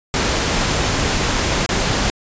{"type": "noise with dropouts", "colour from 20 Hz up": "pink", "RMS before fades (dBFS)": -18, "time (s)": [0.14, 2.1], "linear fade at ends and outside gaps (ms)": 0, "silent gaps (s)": [1.662, 1.691], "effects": ["resampled to 16000 Hz"]}